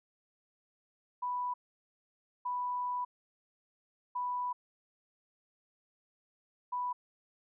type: tone bursts at uneven times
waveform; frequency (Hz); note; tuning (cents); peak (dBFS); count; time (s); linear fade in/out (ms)
sine; 987.8; B5; 0; -32; 4; 1.22-1.54 / 2.45-3.05 / 4.15-4.53 / 6.72-6.93; 10
effects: none